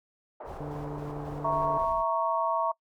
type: band-pass noise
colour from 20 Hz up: white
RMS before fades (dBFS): -42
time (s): 0.4-1.85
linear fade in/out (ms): 5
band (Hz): 360 to 950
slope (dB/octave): 24
type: noise with tremolo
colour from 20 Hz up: brown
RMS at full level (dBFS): -43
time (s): 0.44-2.05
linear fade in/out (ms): 50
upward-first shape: square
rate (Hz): 3.7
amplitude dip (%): 40
type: harmonic tone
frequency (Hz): 146.83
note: D3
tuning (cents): 0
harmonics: 1 / 2 / 3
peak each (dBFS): -37 / -40 / -42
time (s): 0.6-1.78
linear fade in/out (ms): 5
type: chord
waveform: sine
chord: A# diminished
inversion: second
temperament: equal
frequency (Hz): 659.3 / 932.3 / 1108.7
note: E5 / A#5 / C#6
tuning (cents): 0 / 0 / 0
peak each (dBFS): -29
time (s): 1.44-2.72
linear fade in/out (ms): 10
effects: noise-tail reverb RT60 0.1 s tail -24 dB re dry